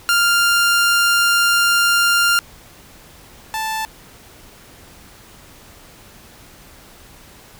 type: tone pair in turn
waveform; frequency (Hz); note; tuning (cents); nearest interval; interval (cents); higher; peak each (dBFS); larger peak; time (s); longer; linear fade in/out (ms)
sawtooth; 1396.9 / 880; F6 / A5; 0 / 0; minor sixth; 800; first; -9 / -17; first; 0.09-2.39 / 3.54-3.85; first; 0
effects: pink hiss -44 dBFS RMS until 7.59 s

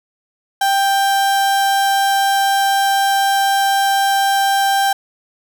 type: tone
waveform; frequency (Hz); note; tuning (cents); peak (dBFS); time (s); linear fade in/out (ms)
35% pulse; 788; G5; +9; -11; 0.61-4.93; 5
effects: none

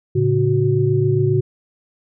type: tone cluster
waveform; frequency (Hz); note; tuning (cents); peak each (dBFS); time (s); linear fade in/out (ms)
sine; 112.4 / 139.8 / 369.9; A2 / C#3 / F#4; +37 / +15 / 0; -18; 0.15-1.41; 10
effects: none

